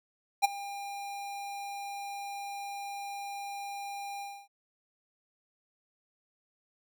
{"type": "tone with ADSR envelope", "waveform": "square", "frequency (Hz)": 802, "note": "G5", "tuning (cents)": 39, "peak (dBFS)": -19, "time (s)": [0.42, 4.48], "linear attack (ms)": 26, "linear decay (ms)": 16, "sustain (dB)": -19, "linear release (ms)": 270, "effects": []}